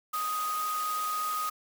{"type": "tone in noise", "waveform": "sine", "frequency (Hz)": 1247, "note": "D#6", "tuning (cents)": 3, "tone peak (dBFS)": -29, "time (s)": [0.13, 1.5], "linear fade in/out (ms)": 10, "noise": "white", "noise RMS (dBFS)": -39, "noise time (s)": [0.13, 1.5], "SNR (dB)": 7, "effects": ["high-pass 400 Hz 12 dB/octave"]}